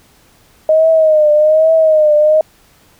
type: tone with vibrato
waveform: sine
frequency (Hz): 622.3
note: D#5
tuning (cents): 0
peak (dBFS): -6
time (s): 0.69-2.41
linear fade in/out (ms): 2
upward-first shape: triangle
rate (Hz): 1.2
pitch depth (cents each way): 76
effects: pink hiss -49 dBFS RMS until 2.99 s